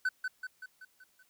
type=tone with echo; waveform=triangle; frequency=1513 Hz; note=F#6; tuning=38 cents sharp; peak=-25 dBFS; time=0.05-0.09 s; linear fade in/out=5 ms; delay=190 ms; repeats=6; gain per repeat=-5 dB; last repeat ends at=1.23 s; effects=white hiss -70 dBFS RMS until 1.29 s